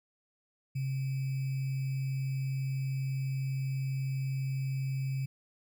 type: tone with sample-and-hold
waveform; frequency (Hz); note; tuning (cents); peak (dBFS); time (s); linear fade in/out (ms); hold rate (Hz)
sine; 133.9; C3; +40; -30; 0.75-5.26; 10; 2450
effects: none